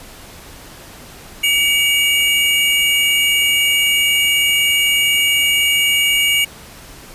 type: tone pair together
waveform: square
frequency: 2271 / 2848 Hz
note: C#7 / F7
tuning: +41 / +33 cents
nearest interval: major third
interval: 392 cents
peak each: -16 dBFS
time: 1.43-6.45 s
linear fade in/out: 10 ms
effects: pink hiss -38 dBFS RMS until 7.14 s + resampled to 32000 Hz